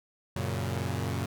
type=chord; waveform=sawtooth; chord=F# major; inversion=none; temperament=equal; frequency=92.5 / 116.54 / 138.59 Hz; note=F#2 / A#2 / C#3; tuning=0 / 0 / 0 cents; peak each=-29 / -30 / -31 dBFS; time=0.36-1.26 s; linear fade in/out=5 ms; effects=none